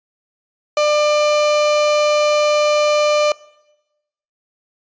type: tone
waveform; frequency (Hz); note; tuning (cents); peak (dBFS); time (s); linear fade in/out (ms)
35% pulse; 597; D5; +28; -11; 0.77-3.32; 2
effects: noise-tail reverb RT60 1.0 s tail -22 dB re dry + resampled to 16000 Hz